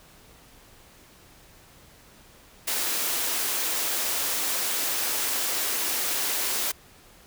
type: high-pass noise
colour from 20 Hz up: white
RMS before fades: -27 dBFS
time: 2.67-6.72 s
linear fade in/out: 10 ms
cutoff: 260 Hz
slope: 24 dB/octave
effects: pink hiss -53 dBFS RMS until 7.26 s